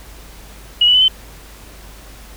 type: tone with pitch steps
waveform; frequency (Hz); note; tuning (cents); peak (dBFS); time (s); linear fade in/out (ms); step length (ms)
sine; 2905 / 2959 / 3014 / 3071; F#7 / F#7 / F#7 / G7; -32 / -1 / +31 / -36; -8; 0.81-1.082; 5; 68
effects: added 50 Hz sine -38 dBFS peak until 2.36 s + pink hiss -41 dBFS RMS until 2.36 s